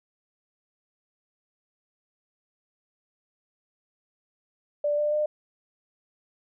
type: tone with pitch steps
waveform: sine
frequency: 587.3 / 595.2 / 603.1 Hz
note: D5 / D5 / D5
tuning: 0 / +23 / +46 cents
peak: -22 dBFS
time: 4.84-5.26 s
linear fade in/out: 5 ms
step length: 140 ms
effects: none